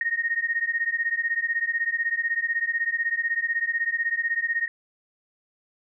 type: beating tone pair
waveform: sine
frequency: 1850 / 1866 Hz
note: A#6 / A#6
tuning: -14 / +1 cents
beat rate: 16 Hz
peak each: -26 / -26 dBFS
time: 0.01-4.68 s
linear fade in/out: 2 ms
effects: none